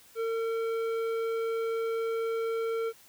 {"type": "tone with tanh clipping", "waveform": "triangle", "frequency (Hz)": 454, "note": "A#4", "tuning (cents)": -46, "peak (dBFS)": -30, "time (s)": [0.15, 2.93], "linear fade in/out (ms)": 50, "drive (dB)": 16, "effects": ["white hiss -57 dBFS RMS until 3.08 s"]}